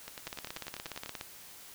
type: two click trains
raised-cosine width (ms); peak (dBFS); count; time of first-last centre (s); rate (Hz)
0.2; -21 / -24; 17 / 11; 0.27-1.211 / 0.08-1.06; 17 / 10.2
effects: white hiss -51 dBFS RMS until 1.74 s